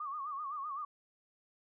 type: tone with vibrato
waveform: sine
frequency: 1158 Hz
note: D6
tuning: 25 cents flat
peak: -37 dBFS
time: 0-0.85 s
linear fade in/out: 5 ms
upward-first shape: sine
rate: 7.8 Hz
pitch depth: 120 cents each way
effects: none